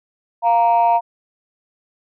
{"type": "tone pair together", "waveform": "sine", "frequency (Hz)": [698.4, 932.3], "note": ["F5", "A#5"], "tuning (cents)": [0, 0], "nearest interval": "perfect fourth", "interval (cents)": 500, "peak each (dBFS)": -13, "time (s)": [0.42, 1.01], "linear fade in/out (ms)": 50, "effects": ["tanh soft clip ceiling -7 dBFS"]}